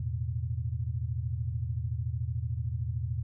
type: chord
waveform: sine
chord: E suspended fourth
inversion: none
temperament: equal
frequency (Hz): 82.41 / 110 / 123.47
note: E2 / A2 / B2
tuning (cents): 0 / 0 / 0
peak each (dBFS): -34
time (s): 0-3.23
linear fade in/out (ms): 5
effects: none